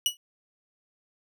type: tone with exponential decay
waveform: sawtooth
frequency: 2930 Hz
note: F#7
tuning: 18 cents flat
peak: -15 dBFS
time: 0.06-0.17 s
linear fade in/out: 1 ms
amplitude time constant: 22 ms
effects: none